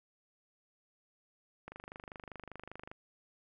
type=click train; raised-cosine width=0.5 ms; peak=-30 dBFS; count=32; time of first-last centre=1.68-2.915 s; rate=25.1 Hz; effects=none